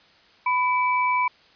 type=tone pair together; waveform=sine; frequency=997 / 2305 Hz; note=B5 / D7; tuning=+16 / -33 cents; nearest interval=octave + minor third; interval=1451 cents; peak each=-20 / -25 dBFS; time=0.46-1.28 s; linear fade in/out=5 ms; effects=white hiss -55 dBFS RMS until 1.55 s + resampled to 11025 Hz